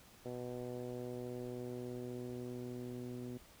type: tone with low-pass filter sweep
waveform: 10% pulse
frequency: 123.47 Hz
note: B2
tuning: in tune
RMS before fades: -44 dBFS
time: 0.25-3.38 s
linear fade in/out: 10 ms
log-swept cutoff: 550 to 300 Hz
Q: 1.6
effects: pink hiss -61 dBFS RMS until 3.6 s